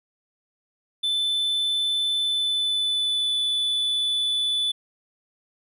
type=tone with pitch glide; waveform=triangle; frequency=3520 to 3478 Hz; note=A7 to A7; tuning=0 to -21 cents; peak=-20 dBFS; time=1.03-4.72 s; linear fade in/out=10 ms; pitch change=-21 cents; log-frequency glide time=2.18-3.4 s; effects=none

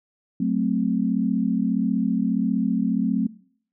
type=chord; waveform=sine; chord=F# diminished; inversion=none; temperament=equal; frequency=185 / 220 / 261.6 Hz; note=F#3 / A3 / C4; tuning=0 / 0 / 0 cents; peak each=-24 dBFS; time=0.4-3.27 s; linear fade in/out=5 ms; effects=noise-tail reverb RT60 0.6 s tail -22 dB re dry

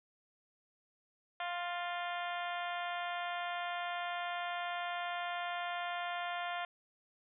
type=harmonic tone with a mistuned harmonic; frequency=350 Hz; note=F4; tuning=4 cents sharp; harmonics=2 / 3 / 4 / 5 / 6 / 7 / 8 / 9 / 10; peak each=-39 / -44 / -44 / -46 / -48 / -50 / -53 / -50 / -53 dBFS; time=1.4-6.65 s; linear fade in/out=2 ms; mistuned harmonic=5; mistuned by=+17 cents; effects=none

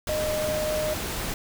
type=tone in noise; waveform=sine; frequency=614 Hz; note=D#5; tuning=23 cents flat; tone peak=-25 dBFS; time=0.09-0.94 s; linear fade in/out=2 ms; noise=pink; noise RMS=-31 dBFS; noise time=0.07-1.34 s; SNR=+3 dB; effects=none

